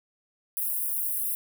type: high-pass noise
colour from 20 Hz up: white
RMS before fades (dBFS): -29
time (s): 0.57-1.35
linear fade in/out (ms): 0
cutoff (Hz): 9900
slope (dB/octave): 48
effects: none